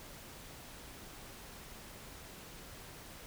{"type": "silence", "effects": ["pink hiss -51 dBFS RMS until 3.26 s"]}